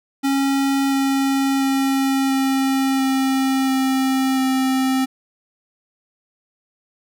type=tone with pitch steps; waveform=square; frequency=273.9 / 272 / 270.1 / 268.3 / 266.4 / 264.6 / 262.7 Hz; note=C#4 / C#4 / C#4 / C4 / C4 / C4 / C4; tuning=-21 / -33 / -45 / +44 / +31 / +20 / +7 cents; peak=-17 dBFS; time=0.23-5.06 s; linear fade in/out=20 ms; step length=690 ms; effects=none